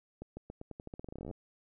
accelerating click train, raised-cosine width 2 ms, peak -30 dBFS, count 22, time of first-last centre 0.22-1.312 s, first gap 150 ms, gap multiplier 0.87, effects none

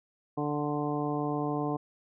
harmonic tone with a mistuned harmonic, 147.3 Hz, D3, 6 cents sharp, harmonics 1 / 2 / 3 / 4 / 5 / 6 / 7, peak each -35 / -32 / -35 / -41 / -36 / -42 / -39 dBFS, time 0.37-1.77 s, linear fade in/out 10 ms, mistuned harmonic 7, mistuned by +18 cents, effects none

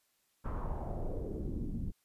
brown noise with low-pass filter sweep, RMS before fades -37 dBFS, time 0.44-1.92 s, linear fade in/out 20 ms, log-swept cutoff 1300 to 200 Hz, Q 3, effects white hiss -75 dBFS RMS until 2.04 s + resampled to 32000 Hz

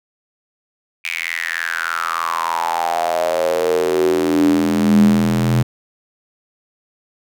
square tone with high-pass filter sweep, 41.67 Hz, E1, 19 cents sharp, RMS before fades -17 dBFS, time 1.04-5.63 s, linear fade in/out 10 ms, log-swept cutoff 2400 to 140 Hz, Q 7.9, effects none

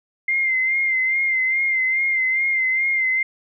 sine tone with vibrato, 2093 Hz, C7, in tune, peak -17 dBFS, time 0.28-3.23 s, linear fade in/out 5 ms, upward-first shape sine, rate 2.4 Hz, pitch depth 41 cents each way, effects none

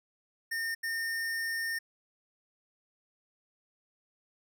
square tone bursts at uneven times, 1822 Hz, A#6, 40 cents flat, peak -32 dBFS, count 2, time 0.51-0.75 / 0.83-1.79 s, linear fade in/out 10 ms, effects none

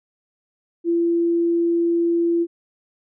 sine tone, 339.4 Hz, F4, 49 cents flat, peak -16 dBFS, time 0.84-2.47 s, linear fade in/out 50 ms, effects none

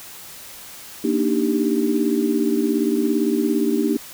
sine chord, Eb major seventh, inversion second, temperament equal, 233.1 / 293.7 / 311.1 / 392 Hz, Bb3 / D4 / Eb4 / G4, 0 / 0 / 0 / 0 cents, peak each -22 / -22 / -23 / -23 dBFS, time 1.04-3.97 s, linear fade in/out 5 ms, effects white hiss -39 dBFS RMS until 4.13 s

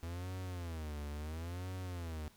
45% pulse tone with vibrato, 82.4 Hz, E2, in tune, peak -40 dBFS, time 0.03-2.28 s, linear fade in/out 0 ms, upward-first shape sine, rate 0.73 Hz, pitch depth 210 cents each way, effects pink hiss -65 dBFS RMS until 2.36 s

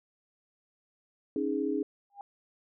sine chord, C# suspended second, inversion none, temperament equal with one note detuned, 275.7 / 311.1 / 415.3 Hz, C#4 / D#4 / G#4, -9 / 0 / 0 cents, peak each -32 dBFS, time 1.36-1.83 s, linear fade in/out 2 ms
sine tone with exponential growth, 806 Hz, G5, 48 cents sharp, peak -36 dBFS, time 2.1-2.21 s, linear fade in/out 1 ms, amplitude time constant 23 ms
effects none

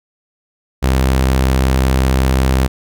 sawtooth tone, 65.41 Hz, C2, in tune, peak -7 dBFS, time 0.82-2.68 s, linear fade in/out 20 ms, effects none

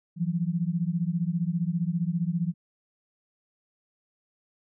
sine beating tone pair, 164.81 / 179.81 Hz, E3 / F#3, 0 / -49 cents, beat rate 15 Hz, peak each -27 / -28 dBFS, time 0.16-2.54 s, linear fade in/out 50 ms, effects none

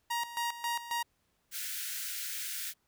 sawtooth tone with tremolo, 943 Hz, A#5, 20 cents sharp, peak -27 dBFS, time 0.1-1.03 s, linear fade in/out 10 ms, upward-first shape square, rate 3.7 Hz, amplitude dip 75%
white high-pass noise, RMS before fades -38 dBFS, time 1.51-2.74 s, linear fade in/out 50 ms, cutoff 1400 Hz, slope 96 dB/octave
effects pink hiss -75 dBFS RMS until 2.87 s

